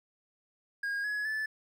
triangle tone with pitch steps, 1630 / 1685.5 / 1743 Hz, G#6 / G#6 / A6, -33 / +25 / -17 cents, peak -29 dBFS, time 0.83-1.46 s, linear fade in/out 5 ms, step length 210 ms, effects none

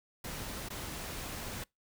pink noise with dropouts, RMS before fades -41 dBFS, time 0.24-1.64 s, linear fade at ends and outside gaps 5 ms, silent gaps 0.688-0.702 s, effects noise-tail reverb RT60 0.2 s tail -26 dB re dry

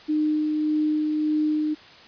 sine tone with tremolo, 305.3 Hz, D#4, 33 cents flat, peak -19 dBFS, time 0.08-1.75 s, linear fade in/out 20 ms, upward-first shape sine, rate 1.7 Hz, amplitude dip 25%, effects white hiss -47 dBFS RMS until 2.07 s + resampled to 11025 Hz

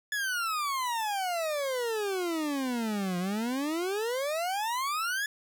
40% pulse exponential two-way sweep, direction down then up, 1726 to 174.61 to 1726 Hz, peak -28 dBFS, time 0.12-5.26 s, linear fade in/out 2 ms, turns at 3.18 s, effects none

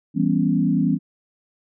sine chord, C# half-diminished seventh, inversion first, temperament equal, 164.81 / 196 / 246.9 / 277.2 Hz, E3 / G3 / B3 / C#4, 0 / 0 / 0 / 0 cents, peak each -22 dBFS, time 0.14-0.99 s, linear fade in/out 50 ms, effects none

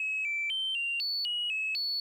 sine tone with pitch steps, 2567 / 2332 / 3106 / 2773 / 4453 / 2906 / 2581 / 4427 Hz, E7 / D7 / G7 / F7 / C#8 / F#7 / E7 / C#8, -47 / -13 / -17 / -13 / +7 / -32 / -37 / -3 cents, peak -28 dBFS, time 0-2 s, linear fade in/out 2 ms, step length 250 ms, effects tanh soft clip ceiling -25 dBFS + 11-bit

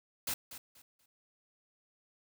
white noise with echo, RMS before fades -35 dBFS, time 0.27-0.34 s, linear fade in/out 5 ms, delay 240 ms, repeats 3, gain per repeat -12 dB, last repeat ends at 1.06 s, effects none

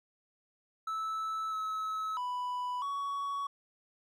triangle tone with pitch steps, 1310 / 1292 / 990 / 1122 Hz, E6 / E6 / B5 / C#6, -11 / -35 / +4 / +21 cents, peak -31 dBFS, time 0.87-3.47 s, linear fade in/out 5 ms, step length 650 ms, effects none

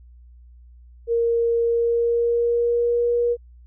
sine tone with pitch glide, 466.2 to 477.1 Hz, A#4 to A#4, 0 to +40 cents, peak -17 dBFS, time 1.07-3.37 s, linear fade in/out 50 ms, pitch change +40 cents, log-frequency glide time 1.61-3.11 s, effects added 60 Hz sine -44 dBFS peak until 3.66 s

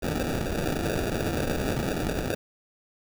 blue noise with sample-and-hold, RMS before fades -28 dBFS, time 0.02-2.35 s, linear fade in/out 10 ms, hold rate 1050 Hz, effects none

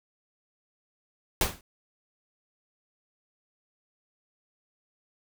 pink noise with exponential decay, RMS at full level -20 dBFS, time 1.41-1.61 s, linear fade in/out 2 ms, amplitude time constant 43 ms, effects none

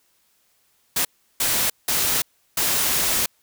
white noise bursts at uneven times, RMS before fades -21 dBFS, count 4, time 0.96-1.05 / 1.4-1.7 / 1.88-2.22 / 2.57-3.26 s, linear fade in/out 5 ms, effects white hiss -64 dBFS RMS until 3.42 s

